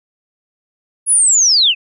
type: linear sweep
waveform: sine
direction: down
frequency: 10548 to 2489 Hz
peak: -8 dBFS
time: 1.06-1.75 s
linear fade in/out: 50 ms
effects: none